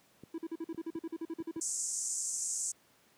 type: clicks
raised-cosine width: 3 ms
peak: -33 dBFS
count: 5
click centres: 0.236 / 0.746 / 0.956 / 1.403 / 1.564 s
type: tone bursts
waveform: triangle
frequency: 328.5 Hz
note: E4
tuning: 6 cents flat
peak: -33 dBFS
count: 15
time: 0.34-1.6 s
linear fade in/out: 5 ms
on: 42 ms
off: 45 ms
type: band-pass noise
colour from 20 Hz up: white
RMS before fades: -36 dBFS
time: 1.61-2.72 s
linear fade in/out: 5 ms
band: 6400 to 8300 Hz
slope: 48 dB/octave
effects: pink hiss -66 dBFS RMS until 3.17 s + high-pass 150 Hz 12 dB/octave